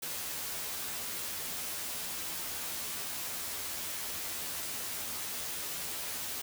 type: noise with comb filter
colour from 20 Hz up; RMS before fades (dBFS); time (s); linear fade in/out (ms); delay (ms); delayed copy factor
white; -38; 0.02-6.42; 10; 12; +0.7
effects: none

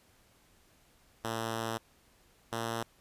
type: tone pair in turn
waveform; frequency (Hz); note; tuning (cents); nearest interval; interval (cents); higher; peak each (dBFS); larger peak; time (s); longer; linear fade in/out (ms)
5% pulse; 113.3 / 114.82; A#2 / A#2; -49 / -26; unison; 23; second; -22; neither; 1.24-1.78 / 2.52-2.83; first; 5
effects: pink hiss -65 dBFS RMS until 3 s + resampled to 32000 Hz

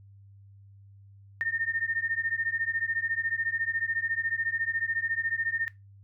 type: beating tone pair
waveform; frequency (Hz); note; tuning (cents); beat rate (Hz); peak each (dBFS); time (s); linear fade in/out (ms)
sine; 1816 / 1830; A#6 / A#6; -46 / -32; 14; -30; 1.41-5.68; 0
effects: noise-tail reverb RT60 0.2 s tail -19 dB re dry + added 99 Hz sine -50 dBFS peak until 6.03 s

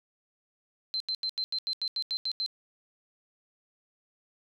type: tone bursts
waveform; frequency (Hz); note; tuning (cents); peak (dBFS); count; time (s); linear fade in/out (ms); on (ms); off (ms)
sine; 4102; C8; -35; -28; 11; 0.94-2.462; 0; 62; 84
effects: none

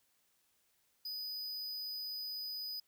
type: tone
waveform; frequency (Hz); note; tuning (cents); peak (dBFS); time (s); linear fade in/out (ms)
square; 4978; D#8; 0; -40; 1.05-2.8; 5
effects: white hiss -75 dBFS RMS until 2.87 s

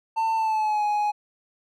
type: tone with pitch glide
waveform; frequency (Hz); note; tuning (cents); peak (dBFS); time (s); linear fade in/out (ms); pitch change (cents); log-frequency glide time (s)
triangle; 895 to 835.1; A5 to G#5; +29 to +9; -19; 0.16-1.12; 20; -120; 0.35-0.84
effects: none

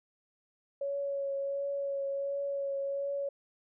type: tone with vibrato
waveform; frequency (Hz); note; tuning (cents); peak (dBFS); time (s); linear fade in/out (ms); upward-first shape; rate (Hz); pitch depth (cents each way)
sine; 557; C#5; +8; -31; 0.81-3.29; 5; triangle; 1.4; 18
effects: none

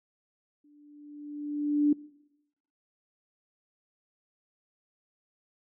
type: tone with exponential growth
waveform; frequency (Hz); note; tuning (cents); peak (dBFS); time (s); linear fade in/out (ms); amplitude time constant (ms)
sine; 293.7; D4; 0; -18; 0.64-1.93; 5; 280
effects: noise-tail reverb RT60 0.9 s tail -22 dB re dry

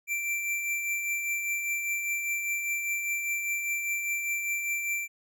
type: tone with tremolo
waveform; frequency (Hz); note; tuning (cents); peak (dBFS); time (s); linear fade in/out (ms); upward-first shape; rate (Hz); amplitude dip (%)
square; 2349; D7; 0; -27; 0.07-5.08; 50; triangle; 5; 45
effects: none

